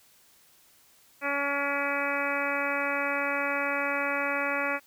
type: harmonic tone with a mistuned harmonic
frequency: 282.4 Hz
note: C#4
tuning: 32 cents sharp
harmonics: 1 / 2 / 3 / 4 / 5 / 6 / 7 / 8 / 9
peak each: -37 / -33 / -37 / -35 / -33 / -36 / -35 / -35 / -36 dBFS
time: 1.21-4.8 s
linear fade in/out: 50 ms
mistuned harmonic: 8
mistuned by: +24 cents
effects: white hiss -60 dBFS RMS until 4.86 s